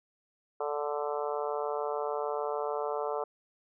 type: harmonic tone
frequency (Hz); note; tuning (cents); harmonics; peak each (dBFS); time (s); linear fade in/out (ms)
146.83; D3; 0; 3 / 4 / 5 / 6 / 7 / 8 / 9; -34 / -36 / -38 / -40 / -41 / -42 / -43; 0.6-3.24; 5
effects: none